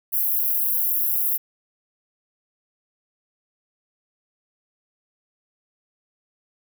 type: high-pass noise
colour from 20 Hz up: white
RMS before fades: -22 dBFS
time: 0.12-1.38 s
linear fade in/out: 20 ms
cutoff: 11000 Hz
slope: 96 dB/octave
effects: none